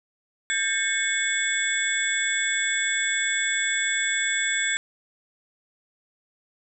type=tone cluster; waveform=sine; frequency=1593 / 1789 / 2197 / 3452 / 7770 Hz; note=G6 / A6 / C#7 / A7 / B8; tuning=+27 / +28 / -16 / -34 / -29 cents; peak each=-28 / -31 / -28 / -29 / -28 dBFS; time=0.5-4.77 s; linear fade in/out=0 ms; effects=none